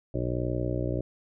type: harmonic tone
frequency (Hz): 61.2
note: B1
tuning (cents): -15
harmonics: 1 / 2 / 3 / 4 / 5 / 6 / 7 / 8 / 9 / 10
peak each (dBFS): -34 / -31 / -40 / -42 / -34 / -35 / -42 / -43 / -36 / -39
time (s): 0.14-1.01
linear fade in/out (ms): 5
effects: none